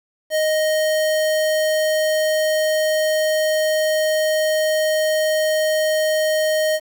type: tone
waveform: square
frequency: 622.3 Hz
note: D#5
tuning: in tune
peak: -17 dBFS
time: 0.3-6.8 s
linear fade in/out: 50 ms
effects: 8-bit